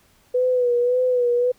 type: tone with vibrato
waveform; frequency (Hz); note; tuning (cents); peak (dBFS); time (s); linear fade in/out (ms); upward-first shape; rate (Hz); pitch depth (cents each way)
sine; 493.9; B4; 0; -16; 0.34-1.52; 10; sine; 1.8; 47
effects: pink hiss -58 dBFS RMS until 1.58 s